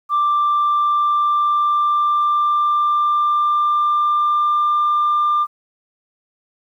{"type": "tone with pitch glide", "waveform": "sine", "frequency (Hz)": [1179, 1194.1], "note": ["D6", "D6"], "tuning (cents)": [6, 28], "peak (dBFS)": -12, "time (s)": [0.09, 5.47], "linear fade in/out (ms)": 50, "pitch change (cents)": 22, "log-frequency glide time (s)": [0.27, 4.82], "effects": ["tanh soft clip ceiling -11 dBFS", "9-bit"]}